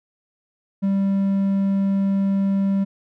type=tone; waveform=triangle; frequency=196 Hz; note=G3; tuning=in tune; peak=-15 dBFS; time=0.82-2.85 s; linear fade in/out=20 ms; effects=none